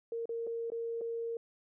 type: tone with dropouts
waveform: sine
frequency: 462 Hz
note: A#4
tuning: 16 cents flat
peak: -34 dBFS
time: 0.12-1.37 s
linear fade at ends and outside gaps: 2 ms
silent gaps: 0.256-0.292 / 0.468-0.472 / 0.702-0.719 / 1.011-1.015 s
effects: none